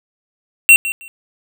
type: tone with echo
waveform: square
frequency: 2729 Hz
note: F7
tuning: 41 cents flat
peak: -4 dBFS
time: 0.69-0.76 s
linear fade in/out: 0 ms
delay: 160 ms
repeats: 2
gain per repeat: -15 dB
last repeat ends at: 1.08 s
effects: none

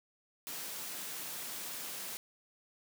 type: high-pass noise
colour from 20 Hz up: white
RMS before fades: -42 dBFS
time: 0.47-2.17 s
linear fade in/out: 0 ms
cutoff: 130 Hz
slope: 48 dB/octave
effects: none

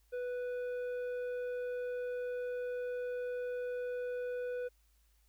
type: tone with tanh clipping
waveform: sine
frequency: 493.9 Hz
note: B4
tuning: in tune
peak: -37 dBFS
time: 0.12-4.69 s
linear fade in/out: 20 ms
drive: 8 dB
effects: added 53 Hz sine -67 dBFS peak until 5.28 s + white hiss -75 dBFS RMS until 5.28 s

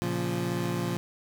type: chord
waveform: 25% pulse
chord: Bb minor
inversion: none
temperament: equal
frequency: 116.54 / 138.59 / 174.61 Hz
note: Bb2 / Db3 / F3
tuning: 0 / 0 / 0 cents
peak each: -29 / -32 / -27 dBFS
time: 0.02-0.97 s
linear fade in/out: 0 ms
effects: none

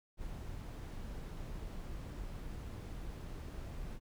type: noise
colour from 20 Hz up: brown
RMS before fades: -44 dBFS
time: 0.17-4 s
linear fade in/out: 50 ms
effects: none

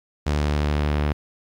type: tone with low-pass filter sweep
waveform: sawtooth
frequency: 74 Hz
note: D2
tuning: 14 cents sharp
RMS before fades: -22 dBFS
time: 0.26-1.13 s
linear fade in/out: 10 ms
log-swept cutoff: 6700 to 2800 Hz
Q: 0.86
effects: 9-bit

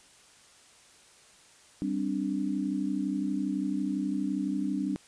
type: chord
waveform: sine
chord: G suspended fourth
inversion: none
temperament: equal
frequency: 196 / 261.6 / 293.7 Hz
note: G3 / C4 / D4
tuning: 0 / 0 / 0 cents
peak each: -32 / -33 / -31 dBFS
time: 1.82-4.96 s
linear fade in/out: 0 ms
effects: white hiss -57 dBFS RMS until 5.07 s + resampled to 22050 Hz

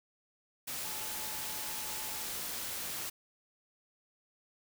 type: tone in noise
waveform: sine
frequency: 865 Hz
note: A5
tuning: 30 cents flat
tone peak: -50 dBFS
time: 0.84-2.24 s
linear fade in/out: 10 ms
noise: white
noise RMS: -39 dBFS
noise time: 0.67-3.1 s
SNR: -14 dB
effects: none

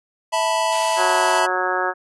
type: chord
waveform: square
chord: E suspended fourth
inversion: none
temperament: equal with one note detuned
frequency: 653.6 / 880 / 987.8 Hz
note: E5 / A5 / B5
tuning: -15 / 0 / 0 cents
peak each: -23 dBFS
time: 0.32-1.47 s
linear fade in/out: 20 ms
type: high-pass noise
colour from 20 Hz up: white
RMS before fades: -31 dBFS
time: 0.72-1.4 s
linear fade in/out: 5 ms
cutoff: 540 Hz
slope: 24 dB/octave
type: harmonic tone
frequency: 183.5 Hz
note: F#3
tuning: 14 cents flat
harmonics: 2 / 3 / 4 / 5 / 6 / 7 / 8 / 9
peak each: -27 / -28 / -26 / -27 / -30 / -26 / -29 / -25 dBFS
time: 0.96-1.94 s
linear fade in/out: 50 ms
effects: resampled to 24000 Hz

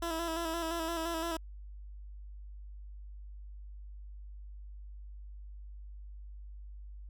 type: tone with vibrato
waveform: 15% pulse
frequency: 331 Hz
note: E4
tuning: 7 cents sharp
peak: -27 dBFS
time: 0.02-1.37 s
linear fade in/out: 5 ms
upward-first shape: square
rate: 5.8 Hz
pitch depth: 37 cents each way
effects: added 50 Hz sine -44 dBFS peak until 7.09 s

